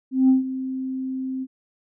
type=tone with ADSR envelope; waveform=sine; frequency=261.6 Hz; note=C4; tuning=in tune; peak=-10 dBFS; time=0.11-1.47 s; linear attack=180 ms; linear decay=140 ms; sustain=-15 dB; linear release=46 ms; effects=tanh soft clip ceiling -9 dBFS